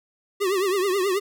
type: tone with vibrato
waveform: square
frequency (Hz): 383.7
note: G4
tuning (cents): -37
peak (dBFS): -21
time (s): 0.4-1.2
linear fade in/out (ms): 20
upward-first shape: triangle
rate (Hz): 9.3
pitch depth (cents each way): 140
effects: none